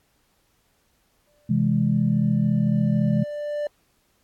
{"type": "tone with exponential growth", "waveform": "triangle", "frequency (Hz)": 590, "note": "D5", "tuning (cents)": 8, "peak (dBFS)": -21, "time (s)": [1.27, 3.67], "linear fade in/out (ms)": 2, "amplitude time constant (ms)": 520}
{"type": "chord", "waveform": "sine", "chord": "C augmented", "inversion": "none", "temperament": "equal with one note detuned", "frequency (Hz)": [130.81, 164.81, 208.7], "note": ["C3", "E3", "G#3"], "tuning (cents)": [0, 0, 9], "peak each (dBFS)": [-23, -23, -21], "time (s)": [1.49, 3.24], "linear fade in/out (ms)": 10}
{"effects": ["pink hiss -66 dBFS RMS until 4.23 s", "AAC 64 kbps"]}